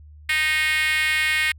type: tone with high-pass filter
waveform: 5% pulse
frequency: 310 Hz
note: D#4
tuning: 6 cents flat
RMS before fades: -21 dBFS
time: 0.29-1.52 s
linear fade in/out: 5 ms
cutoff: 2000 Hz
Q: 4.9
effects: added 75 Hz sine -42 dBFS peak until 1.58 s